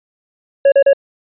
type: tone bursts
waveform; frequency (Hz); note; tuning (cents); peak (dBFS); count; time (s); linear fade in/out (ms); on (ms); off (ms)
triangle; 554.4; C#5; 0; -4; 3; 0.65-0.932; 5; 70; 36
effects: resampled to 8000 Hz